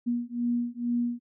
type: beating tone pair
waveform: sine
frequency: 238.6 / 240.8 Hz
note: A#3 / B3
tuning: +41 / -44 cents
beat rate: 2.2 Hz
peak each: -29 dBFS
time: 0.06-1.2 s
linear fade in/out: 20 ms
effects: none